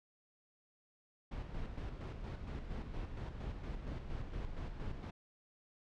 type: noise with tremolo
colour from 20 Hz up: brown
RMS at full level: -41 dBFS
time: 1.31-5.11 s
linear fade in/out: 10 ms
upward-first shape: square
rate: 4.3 Hz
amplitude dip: 45%
effects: low-pass 4000 Hz 12 dB/octave